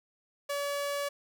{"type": "tone", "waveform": "sawtooth", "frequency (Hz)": 570, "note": "C#5", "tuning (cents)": 48, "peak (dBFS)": -27, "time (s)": [0.49, 1.09], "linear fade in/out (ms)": 10, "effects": []}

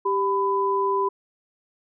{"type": "tone pair together", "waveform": "sine", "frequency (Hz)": [392.6, 1000], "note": ["G4", "B5"], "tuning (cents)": [3, 21], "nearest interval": "octave + major third", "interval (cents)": 1618, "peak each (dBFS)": [-23, -22], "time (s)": [0.05, 1.09], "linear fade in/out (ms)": 10, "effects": []}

